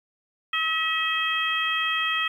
harmonic tone, 642 Hz, E5, 46 cents flat, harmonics 2 / 3 / 4 / 5, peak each -28 / -28 / -28 / -28 dBFS, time 0.53-2.28 s, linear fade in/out 5 ms, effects 9-bit

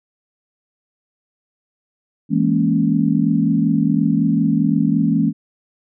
sine chord, A# half-diminished seventh, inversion second, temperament equal, 164.81 / 207.7 / 233.1 / 277.2 Hz, E3 / G#3 / A#3 / C#4, 0 / 0 / 0 / 0 cents, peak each -19 dBFS, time 2.29-5.33 s, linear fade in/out 50 ms, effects none

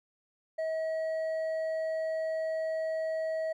sine tone with hard clipping, 640 Hz, D#5, 49 cents sharp, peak -31 dBFS, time 0.58-3.53 s, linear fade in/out 10 ms, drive 4 dB, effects none

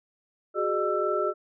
sine tone cluster, 371.4 / 415 / 608 / 1331 Hz, F#4 / G#4 / D#5 / E6, +7 / -1 / -40 / +16 cents, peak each -29 dBFS, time 0.54-1.34 s, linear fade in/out 50 ms, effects none

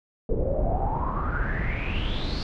brown noise with low-pass filter sweep, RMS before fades -26 dBFS, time 0.29-2.43 s, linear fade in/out 2 ms, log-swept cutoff 440 to 4700 Hz, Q 9.4, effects none

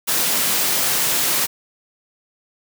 white high-pass noise, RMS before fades -19 dBFS, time 0.07-1.47 s, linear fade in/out 20 ms, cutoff 120 Hz, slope 24 dB/octave, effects none

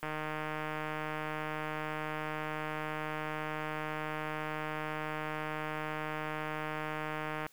click train, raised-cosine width 0.5 ms, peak -22 dBFS, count 1146, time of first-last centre 0.03-7.465 s, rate 154 Hz, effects white hiss -63 dBFS RMS until 7.52 s

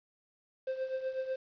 triangle tone with tremolo, 523.3 Hz, C5, in tune, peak -28 dBFS, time 0.67-1.36 s, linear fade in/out 5 ms, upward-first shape triangle, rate 8.1 Hz, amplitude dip 75%, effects resampled to 11025 Hz + 10-bit

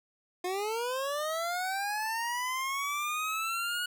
25% pulse linear sweep, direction up, 353.8 to 1459 Hz, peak -27 dBFS, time 0.44-3.86 s, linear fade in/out 5 ms, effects none

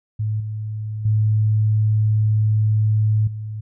sine tone with level steps, 107.6 Hz, A2, 38 cents flat, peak -19 / -24 / -14 / -26 dBFS, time 0.19-3.61 s, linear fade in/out 10 ms, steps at 0.4 / 1.05 / 3.27 s, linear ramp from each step 5 ms, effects none

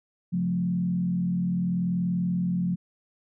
sine tone with frequency modulation, 178.2 Hz, F3, 35 cents sharp, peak -23 dBFS, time 0.32-2.76 s, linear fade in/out 20 ms, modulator 40.7 Hz, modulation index 0.65, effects none

